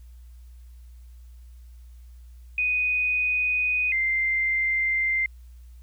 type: tone pair in turn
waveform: sine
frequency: 2489 / 2089 Hz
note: D#7 / C7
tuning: 0 / -3 cents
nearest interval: minor third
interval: 303 cents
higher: first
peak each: -21 dBFS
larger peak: neither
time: 2.58-3.92 / 3.92-5.26 s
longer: neither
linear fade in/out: 2 ms
effects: added 60 Hz sine -43 dBFS peak until 5.82 s + white hiss -66 dBFS RMS until 5.82 s